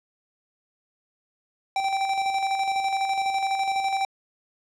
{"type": "tone with tremolo", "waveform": "square", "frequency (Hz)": 779, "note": "G5", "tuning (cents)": -11, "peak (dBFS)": -22, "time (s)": [1.76, 4.05], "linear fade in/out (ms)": 2, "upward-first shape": "square", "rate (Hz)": 12, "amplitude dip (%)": 40, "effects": ["low-pass 6000 Hz 12 dB/octave"]}